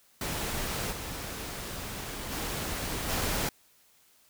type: noise with level steps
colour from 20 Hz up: pink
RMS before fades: -33 / -38 / -34 / -30 dBFS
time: 0.21-3.49 s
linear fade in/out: 2 ms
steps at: 0.91 / 2.3 / 3.08 s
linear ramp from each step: 20 ms
effects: white hiss -63 dBFS RMS until 4.29 s